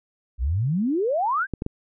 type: exponential sweep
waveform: sine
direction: up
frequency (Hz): 54.6 to 1661.2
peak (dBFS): -20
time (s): 0.38-1.47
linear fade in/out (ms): 50
type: clicks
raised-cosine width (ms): 3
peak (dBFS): -14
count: 3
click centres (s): 1.537 / 1.621 / 1.664
effects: none